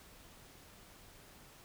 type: silence
effects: pink hiss -58 dBFS RMS until 1.64 s